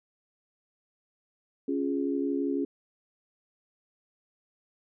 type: chord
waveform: sine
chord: Db major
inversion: none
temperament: equal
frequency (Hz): 277.2 / 349.2 / 415.3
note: Db4 / F4 / Ab4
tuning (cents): 0 / 0 / 0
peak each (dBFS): -28 / -33 / -33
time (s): 1.68-2.65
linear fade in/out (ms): 5
effects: none